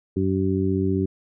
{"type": "harmonic tone", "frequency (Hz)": 95.2, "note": "F#2", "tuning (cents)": 50, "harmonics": [1, 2, 3, 4], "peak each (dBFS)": [-25, -25, -25, -25], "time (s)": [0.16, 1.06], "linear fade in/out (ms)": 10, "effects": []}